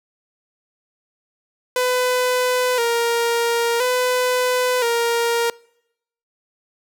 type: tone with vibrato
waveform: sawtooth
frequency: 484.4 Hz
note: B4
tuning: 34 cents flat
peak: -13 dBFS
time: 1.76-5.5 s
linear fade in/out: 2 ms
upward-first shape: square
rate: 0.49 Hz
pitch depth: 60 cents each way
effects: noise-tail reverb RT60 0.8 s tail -25 dB re dry